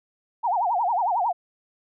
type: tone with vibrato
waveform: sine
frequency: 820 Hz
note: G#5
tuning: 22 cents flat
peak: -20 dBFS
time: 0.43-1.33 s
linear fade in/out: 20 ms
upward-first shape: sine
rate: 11 Hz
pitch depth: 280 cents each way
effects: none